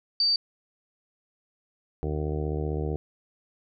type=tone; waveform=sine; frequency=4621 Hz; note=D8; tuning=29 cents flat; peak=-20 dBFS; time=0.2-0.36 s; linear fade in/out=2 ms
type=harmonic tone; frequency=75.6 Hz; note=D#2; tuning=49 cents flat; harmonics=1 / 2 / 3 / 4 / 5 / 6 / 7 / 8 / 9 / 10; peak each=-30 / -32 / -44 / -37 / -35 / -35 / -45 / -48 / -45 / -45 dBFS; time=2.03-2.96 s; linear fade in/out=0 ms
effects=none